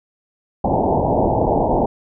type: low-pass noise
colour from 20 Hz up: white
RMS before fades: -17 dBFS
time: 0.64-1.86 s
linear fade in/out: 5 ms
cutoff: 910 Hz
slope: 96 dB/octave
effects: none